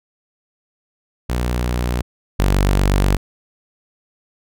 sawtooth tone pair in turn, 60.7 / 48.24 Hz, B1 / G1, -29 / -27 cents, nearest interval major third, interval 398 cents, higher first, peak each -14 / -9 dBFS, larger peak second, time 1.29-2.02 / 2.39-3.17 s, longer second, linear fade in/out 10 ms, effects none

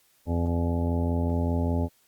harmonic tone with a mistuned harmonic, 85.1 Hz, F2, 44 cents flat, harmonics 1 / 2 / 3 / 4 / 5 / 6 / 7 / 8 / 9 / 10, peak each -25 / -32 / -29 / -40 / -36 / -42 / -36 / -49 / -45 / -39 dBFS, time 0.26-1.89 s, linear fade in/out 50 ms, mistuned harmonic 9, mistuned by -38 cents, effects white hiss -64 dBFS RMS until 2.07 s + Opus 48 kbps

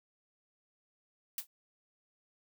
blue noise with exponential decay, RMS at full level -32 dBFS, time 1.38-1.47 s, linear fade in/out 2 ms, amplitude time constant 19 ms, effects none

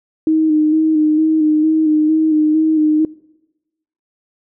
sine tone with vibrato, 311.1 Hz, D#4, in tune, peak -10 dBFS, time 0.27-3.05 s, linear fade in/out 2 ms, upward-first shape square, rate 2.2 Hz, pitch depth 25 cents each way, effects noise-tail reverb RT60 1.0 s tail -22 dB re dry

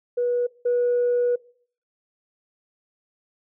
sine tone pair in turn, 486.3 / 486.3 Hz, B4 / B4, -27 / -27 cents, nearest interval unison, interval 0 cents, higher neither, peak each -19 / -17 dBFS, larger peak second, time 0.17-0.47 / 0.65-1.36 s, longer second, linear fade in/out 10 ms, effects noise-tail reverb RT60 0.5 s tail -21 dB re dry + tanh soft clip ceiling -15 dBFS

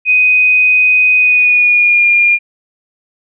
sine tone with pitch glide, 2500 to 2411 Hz, D#7 to D7, +8 to +45 cents, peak -6 dBFS, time 0.05-2.39 s, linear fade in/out 50 ms, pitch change -63 cents, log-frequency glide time 1.17-2.07 s, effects none

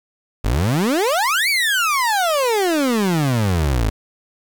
30% pulse exponential two-way sweep, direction up then down, 46.25 to 2349 to 50 Hz, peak -13 dBFS, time 0.44-3.9 s, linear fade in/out 10 ms, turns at 1.49 s, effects 7-bit

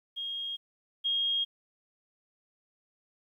sine tone pair in turn, 3253 / 3253 Hz, G#7 / G#7, -37 / -37 cents, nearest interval unison, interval 0 cents, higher neither, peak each -33 / -26 dBFS, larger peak second, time 0.16-0.57 / 1.04-1.45 s, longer neither, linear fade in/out 20 ms, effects 11-bit

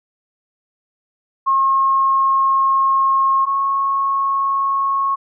sine tone pair in turn, 1079 / 1095.3 Hz, C#6 / C#6, -47 / -21 cents, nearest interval unison, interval 26 cents, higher second, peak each -12 / -15 dBFS, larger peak first, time 1.46-3.46 / 3.46-5.16 s, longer first, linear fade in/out 20 ms, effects none

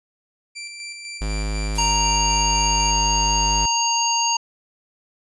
20% pulse tone with tremolo, 2349 Hz, D7, in tune, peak -26 dBFS, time 0.55-2.92 s, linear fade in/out 20 ms, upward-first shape square, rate 4 Hz, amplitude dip 35%
square tone, 52.2 Hz, G#1, 10 cents sharp, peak -23 dBFS, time 1.21-3.66 s, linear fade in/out 5 ms
blue noise with exponential decay, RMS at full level -31 dBFS, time 1.75-2.54 s, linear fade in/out 5 ms, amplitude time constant 170 ms
harmonic tone, 932.3 Hz, A#5, in tune, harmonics 1 / 3 / 5 / 7, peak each -21 / -25 / -25 / -23 dBFS, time 1.78-4.37 s, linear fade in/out 5 ms
effects resampled to 24000 Hz

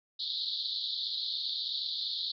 white band-pass noise, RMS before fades -35 dBFS, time 0.19-2.32 s, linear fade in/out 10 ms, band 3500 to 4500 Hz, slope 96 dB/octave, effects none

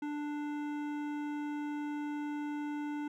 sine tone with hard clipping, 294.8 Hz, D4, 7 cents sharp, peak -37 dBFS, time 0.02-3.08 s, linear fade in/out 5 ms, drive 14 dB, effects none

